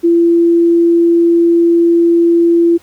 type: tone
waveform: sine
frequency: 339.1 Hz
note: E4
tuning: 49 cents sharp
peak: -6 dBFS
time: 0.03-2.78 s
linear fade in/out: 20 ms
effects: pink hiss -47 dBFS RMS until 2.82 s